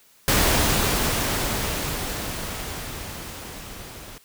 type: noise with level ramp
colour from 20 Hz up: pink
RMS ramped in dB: -18 to -41 dBFS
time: 0.28-4.18 s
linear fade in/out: 0 ms
effects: white hiss -56 dBFS RMS until 4.24 s